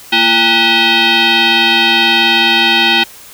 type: tone with frequency modulation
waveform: sine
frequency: 341.3 Hz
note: F4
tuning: 40 cents flat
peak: -7 dBFS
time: 0.12-3.04 s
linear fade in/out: 10 ms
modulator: 571 Hz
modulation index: 6.4
effects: white hiss -36 dBFS RMS until 3.33 s